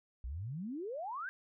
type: exponential sweep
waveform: sine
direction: up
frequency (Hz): 56 to 1637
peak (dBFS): -38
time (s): 0.24-1.29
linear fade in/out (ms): 0
effects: none